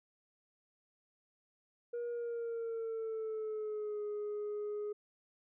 sine tone with pitch glide, 476.4 to 417.1 Hz, A#4 to G#4, +38 to +7 cents, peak -34 dBFS, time 1.93-4.93 s, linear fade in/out 10 ms, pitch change -231 cents, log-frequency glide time 2.1-4.02 s, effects tanh soft clip ceiling -35 dBFS

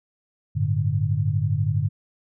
sine chord, G suspended second, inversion none, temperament just, 98 / 110.25 / 147 Hz, G2 / A2 / D3, 0 / +4 / +2 cents, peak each -24 dBFS, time 0.55-1.89 s, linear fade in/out 20 ms, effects none

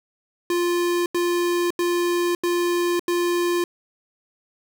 square tone bursts, 349.2 Hz, F4, in tune, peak -20 dBFS, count 5, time 0.5-3.64 s, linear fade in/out 2 ms, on 560 ms, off 85 ms, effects 8-bit

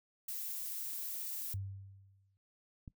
violet noise, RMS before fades -41 dBFS, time 0.28-1.54 s, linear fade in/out 5 ms
sine tone with exponential decay, 97.5 Hz, G2, 9 cents flat, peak -35 dBFS, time 1.54-2.37 s, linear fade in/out 0 ms, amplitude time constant 180 ms
click, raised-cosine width 5 ms, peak -35 dBFS, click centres 2.878 s
effects noise-tail reverb RT60 0.1 s tail -18 dB re dry

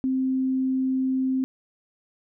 sine tone, 261.6 Hz, C4, in tune, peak -21 dBFS, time 0.04-1.44 s, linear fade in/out 0 ms, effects none

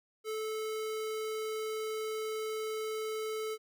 square tone, 435.6 Hz, A4, 17 cents flat, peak -35 dBFS, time 0.24-3.58 s, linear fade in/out 50 ms, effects none

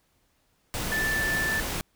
sine tone in noise, 1760 Hz, A6, in tune, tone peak -25 dBFS, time 0.92-1.6 s, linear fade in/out 0 ms, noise pink, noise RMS -31 dBFS, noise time 0.74-1.81 s, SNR +3 dB, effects pink hiss -69 dBFS RMS until 1.95 s

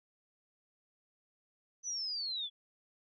sine linear sweep, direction down, 6060 to 3358 Hz, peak -35 dBFS, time 1.83-2.5 s, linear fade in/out 50 ms, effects none

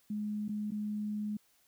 sine tone with dropouts, 210 Hz, G#3, 19 cents sharp, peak -33 dBFS, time 0.1-1.37 s, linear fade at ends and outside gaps 5 ms, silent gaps 0.482-0.491 / 0.708-0.718 s, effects white hiss -69 dBFS RMS until 1.67 s

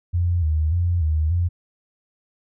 sine tone with vibrato, 82.41 Hz, E2, in tune, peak -17 dBFS, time 0.13-1.49 s, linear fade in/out 20 ms, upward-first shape square, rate 1.7 Hz, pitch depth 99 cents each way, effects none

